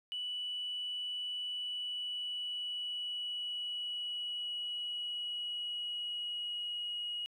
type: tone with pitch glide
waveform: sine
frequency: 2960 to 2897 Hz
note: F#7 to F#7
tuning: 0 to -37 cents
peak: -35 dBFS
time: 0.12-7.26 s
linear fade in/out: 0 ms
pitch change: -37 cents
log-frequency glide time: 1.49-7.01 s
effects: tanh soft clip ceiling -31 dBFS + 12-bit